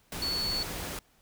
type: tone in noise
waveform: sine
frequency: 4431 Hz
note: C#8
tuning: 2 cents flat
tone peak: -29 dBFS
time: 0.22-0.63 s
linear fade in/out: 2 ms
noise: pink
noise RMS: -37 dBFS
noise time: 0.12-0.99 s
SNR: +5 dB
effects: pink hiss -65 dBFS RMS until 1.21 s